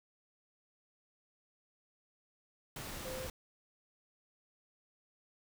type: tone in noise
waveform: sine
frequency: 517 Hz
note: C5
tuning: 21 cents flat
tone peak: -42 dBFS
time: 3.05-3.27 s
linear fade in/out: 2 ms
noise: pink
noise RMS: -44 dBFS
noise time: 2.76-3.3 s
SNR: -1 dB
effects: none